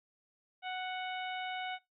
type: harmonic tone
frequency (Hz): 740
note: F#5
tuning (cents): 0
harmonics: 1 / 2 / 3 / 4 / 5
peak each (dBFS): -38 / -44 / -44 / -46 / -50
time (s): 0.62-1.79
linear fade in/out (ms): 50
effects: noise-tail reverb RT60 0.2 s tail -22 dB re dry